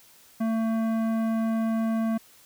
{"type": "tone with tanh clipping", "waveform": "triangle", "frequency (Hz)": 224.3, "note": "A3", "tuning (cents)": 34, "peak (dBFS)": -25, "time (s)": [0.4, 2.18], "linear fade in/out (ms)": 10, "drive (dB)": 18, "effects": ["white hiss -55 dBFS RMS until 2.45 s"]}